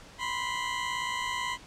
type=tone pair together; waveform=20% pulse; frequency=980.7 / 1039 Hz; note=B5 / C6; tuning=-12 / -12 cents; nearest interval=minor second; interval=100 cents; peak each=-28 dBFS; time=0.18-1.58 s; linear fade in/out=50 ms; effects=pink hiss -50 dBFS RMS until 1.66 s + low-pass 7000 Hz 12 dB/octave